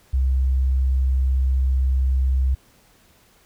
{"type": "tone", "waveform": "sine", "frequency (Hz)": 65.41, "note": "C2", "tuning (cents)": 0, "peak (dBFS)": -16, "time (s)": [0.13, 2.55], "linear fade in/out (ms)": 10, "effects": ["pink hiss -56 dBFS RMS until 3.45 s"]}